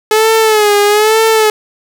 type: tone with vibrato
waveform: sawtooth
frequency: 427.3 Hz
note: G#4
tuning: 49 cents sharp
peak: -3 dBFS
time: 0.11-1.5 s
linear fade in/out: 2 ms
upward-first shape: sine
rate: 1.1 Hz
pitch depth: 75 cents each way
effects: none